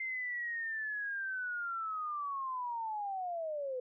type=linear sweep; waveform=sine; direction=down; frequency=2093 to 493.9 Hz; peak=-35 dBFS; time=0-3.8 s; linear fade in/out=5 ms; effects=none